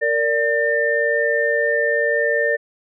sine tone cluster, 462.2 / 583 / 1801 Hz, A#4 / D5 / A6, -15 / -13 / +40 cents, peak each -21 / -21 / -19 dBFS, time 0.01-2.57 s, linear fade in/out 20 ms, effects none

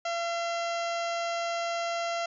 harmonic tone with a mistuned harmonic, 681 Hz, F5, 44 cents flat, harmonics 1 / 2 / 3 / 4 / 5 / 6 / 7 / 8 / 9 / 10, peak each -30 / -36 / -40 / -42 / -44 / -46 / -47 / -48 / -49 / -50 dBFS, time 0.05-2.26 s, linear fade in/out 5 ms, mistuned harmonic 5, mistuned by -93 cents, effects none

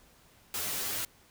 white noise with comb filter, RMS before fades -34 dBFS, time 0.54-1.05 s, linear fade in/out 2 ms, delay 9.8 ms, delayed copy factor +0.9, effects pink hiss -61 dBFS RMS until 1.3 s

